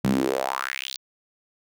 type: tone with high-pass filter sweep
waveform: sawtooth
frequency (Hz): 65.9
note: C2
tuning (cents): +13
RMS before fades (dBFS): -26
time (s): 0.04-0.97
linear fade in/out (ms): 5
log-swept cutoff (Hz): 160 to 4600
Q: 4.3
effects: none